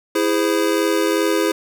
square chord, E augmented, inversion none, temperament just, 329.6 / 412 / 515 Hz, E4 / G#4 / B#4, 0 / -14 / -28 cents, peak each -20 / -21 / -23 dBFS, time 0.15-1.52 s, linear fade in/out 5 ms, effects none

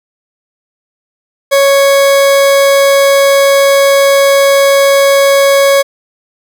40% pulse tone, 554.4 Hz, C#5, in tune, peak -4 dBFS, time 1.51-5.83 s, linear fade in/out 20 ms, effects none

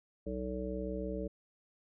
harmonic tone, 63 Hz, B1, 35 cents sharp, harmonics 1 / 3 / 5 / 7 / 9, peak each -41 / -41 / -42 / -41 / -42 dBFS, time 0.26-1.28 s, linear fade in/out 10 ms, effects none

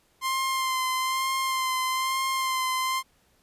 sawtooth tone with vibrato, 1046.5 Hz, C6, in tune, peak -21 dBFS, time 0.21-3.03 s, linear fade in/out 50 ms, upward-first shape sine, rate 1.1 Hz, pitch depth 23 cents each way, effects pink hiss -65 dBFS RMS until 3.42 s + resampled to 32000 Hz

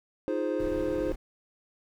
triangle chord, F minor seventh, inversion third, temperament equal, 311.1 / 349.2 / 415.3 / 523.3 Hz, Eb4 / F4 / Ab4 / C5, 0 / 0 / 0 / 0 cents, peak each -30 / -32 / -32 / -29 dBFS, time 0.28-1.12 s, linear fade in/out 0 ms
brown noise, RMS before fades -39 dBFS, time 0.59-1.16 s, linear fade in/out 10 ms
effects none

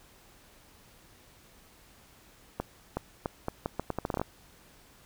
accelerating click train, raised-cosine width 1 ms, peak -16 dBFS, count 14, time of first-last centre 2.6-4.215 s, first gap 370 ms, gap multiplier 0.78, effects pink hiss -58 dBFS RMS until 5.05 s

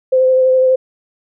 sine tone with vibrato, 517 Hz, C5, 21 cents flat, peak -8 dBFS, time 0.12-0.76 s, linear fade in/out 10 ms, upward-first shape sine, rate 12 Hz, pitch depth 14 cents each way, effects none

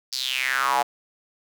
square tone with high-pass filter sweep, 65.1 Hz, C2, 8 cents flat, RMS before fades -24 dBFS, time 0.12-0.83 s, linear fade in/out 10 ms, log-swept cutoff 5000 to 740 Hz, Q 5.5, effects none

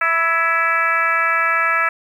harmonic tone with a mistuned harmonic, 329.6 Hz, E4, in tune, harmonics 2 / 3 / 4 / 5 / 6 / 7 / 8, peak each -28 / -29 / -18 / -20 / -23 / -23 / -29 dBFS, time 0.01-1.89 s, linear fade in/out 5 ms, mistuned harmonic 5, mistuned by +31 cents, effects 8-bit

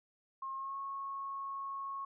sine tone with pitch glide, 1073 to 1096.8 Hz, C6 to C#6, +43 to -19 cents, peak -38 dBFS, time 0.42-2.05 s, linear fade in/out 5 ms, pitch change +38 cents, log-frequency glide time 0.56-0.77 s, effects none

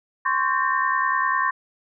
sine tone cluster, 1043 / 1113 / 1577 / 1818 Hz, C6 / C#6 / G6 / A#6, -6 / +7 / +10 / -44 cents, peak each -23 / -24 / -28 / -25 dBFS, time 0.25-1.51 s, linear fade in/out 10 ms, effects none

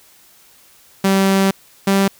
sawtooth tone pair in turn, 193.8 / 195.83 Hz, G3 / G3, -20 / -1 cents, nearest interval unison, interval 19 cents, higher second, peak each -8 dBFS, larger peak neither, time 1.04-1.51 / 1.87-2.08 s, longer first, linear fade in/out 5 ms, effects white hiss -49 dBFS RMS until 2.19 s

